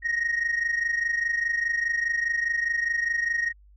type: tone pair together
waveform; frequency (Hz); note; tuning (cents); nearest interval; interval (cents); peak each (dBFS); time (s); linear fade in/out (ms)
sine; 1864.7 / 1889.6; A#6 / A#6; 0 / +23; unison; 23; -23 / -26; 0.02-3.53; 50
effects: tanh soft clip ceiling -20 dBFS + added 50 Hz sine -51 dBFS peak until 3.76 s